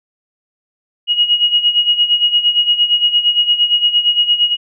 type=tone with tremolo; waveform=sine; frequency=2891 Hz; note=F#7; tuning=41 cents flat; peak=-7 dBFS; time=1.07-4.57 s; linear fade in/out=50 ms; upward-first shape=sine; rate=8.7 Hz; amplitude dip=75%; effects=none